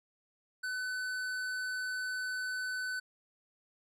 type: tone with hard clipping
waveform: sine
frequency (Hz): 1507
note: F#6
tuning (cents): +31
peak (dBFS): -36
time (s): 0.63-3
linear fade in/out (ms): 10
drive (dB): 12
effects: none